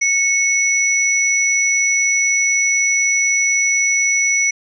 sine tone pair together, 2204 / 5884 Hz, C#7 / F#8, -11 / -11 cents, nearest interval octave + perfect fourth, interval 1700 cents, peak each -15 / -17 dBFS, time 0.01-4.51 s, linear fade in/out 10 ms, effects none

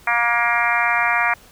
harmonic tone with a mistuned harmonic, 236.6 Hz, A#3, 26 cents sharp, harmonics 3 / 4 / 5 / 6 / 7 / 8 / 9 / 10, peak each -24 / -24 / -24 / -24 / -24 / -24 / -24 / -24 dBFS, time 0.07-1.34 s, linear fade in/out 5 ms, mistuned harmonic 5, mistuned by -18 cents, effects pink hiss -48 dBFS RMS until 1.51 s

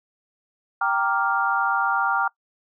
sine chord, G minor seventh, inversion none, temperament equal, 784 / 932.3 / 1174.7 / 1396.9 Hz, G5 / Bb5 / D6 / F6, 0 / 0 / 0 / 0 cents, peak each -25 / -26 / -26 / -23 dBFS, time 0.81-2.28 s, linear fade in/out 5 ms, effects noise-tail reverb RT60 0.1 s tail -23 dB re dry

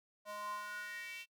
square tone with high-pass filter sweep, 207.7 Hz, G#3, in tune, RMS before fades -45 dBFS, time 0.25-1.26 s, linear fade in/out 50 ms, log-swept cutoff 740 to 2700 Hz, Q 5.4, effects noise-tail reverb RT60 0.1 s tail -24 dB re dry

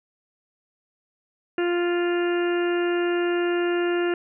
harmonic tone, 349.2 Hz, F4, in tune, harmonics 1 / 2 / 3 / 4 / 5 / 6 / 7 / 8, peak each -21 / -33 / -40 / -33 / -34 / -43 / -41 / -37 dBFS, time 1.58-4.14 s, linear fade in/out 2 ms, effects none

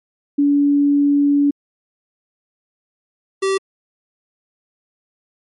sine / square tone pair in turn, 286 / 387.1 Hz, D4 / G4, -46 / -22 cents, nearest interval perfect fourth, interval 524 cents, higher second, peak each -11 / -16 dBFS, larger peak first, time 0.38-1.51 / 3.42-3.58 s, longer first, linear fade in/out 10 ms, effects MP3 48 kbps

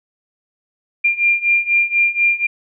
sine beating tone pair, 2391 / 2395.1 Hz, D7 / D7, +30 / +33 cents, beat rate 4.1 Hz, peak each -17 / -15 dBFS, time 1.04-2.47 s, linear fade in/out 10 ms, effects none

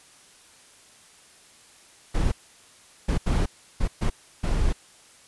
brown noise bursts at uneven times, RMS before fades -22 dBFS, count 6, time 2.14-2.32 / 3.08-3.18 / 3.26-3.46 / 3.8-3.88 / 4.01-4.1 / 4.43-4.73 s, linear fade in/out 10 ms, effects white hiss -53 dBFS RMS until 5.27 s + resampled to 24000 Hz

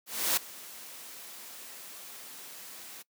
white noise with ADSR envelope, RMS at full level -26 dBFS, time 0.06-3.03 s, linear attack 310 ms, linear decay 6 ms, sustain -20 dB, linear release 19 ms, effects noise-tail reverb RT60 0.1 s tail -22 dB re dry + high-pass 200 Hz 12 dB/octave

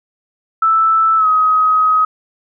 sine tone with pitch glide, 1318.5 to 1264.1 Hz, E6 to D#6, 0 to +27 cents, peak -9 dBFS, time 0.62-2.05 s, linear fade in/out 5 ms, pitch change -73 cents, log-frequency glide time 1.17-1.27 s, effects none

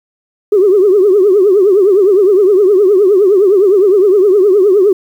sine tone with vibrato, 392.5 Hz, G4, 2 cents sharp, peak -4 dBFS, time 0.52-4.93 s, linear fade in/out 5 ms, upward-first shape triangle, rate 9.7 Hz, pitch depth 180 cents each way, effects tanh soft clip ceiling 0 dBFS + 7-bit

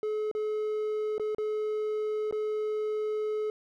triangle tone with dropouts, 427.8 Hz, A4, 49 cents flat, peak -26 dBFS, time 0.03-3.5 s, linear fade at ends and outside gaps 1 ms, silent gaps 0.314-0.35 / 1.181-1.197 / 1.348-1.383 / 2.311-2.325 s, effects none

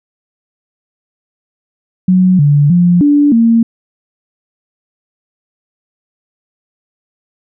sine tone with pitch steps, 184.4 / 145 / 175.6 / 290.3 / 229.6 Hz, F#3 / D3 / F3 / D4 / A#3, -6 / -22 / +10 / -20 / -26 cents, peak -5 dBFS, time 2.08-3.63 s, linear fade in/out 5 ms, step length 310 ms, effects none

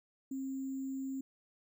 sine tone with sample-and-hold, 267.6 Hz, C4, 39 cents sharp, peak -36 dBFS, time 0.31-1.21 s, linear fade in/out 5 ms, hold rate 7350 Hz, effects none

